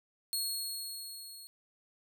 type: tone with level ramp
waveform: 20% pulse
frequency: 4315 Hz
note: C#8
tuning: 47 cents flat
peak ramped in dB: -25 to -42 dBFS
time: 0.33-1.47 s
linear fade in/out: 0 ms
effects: none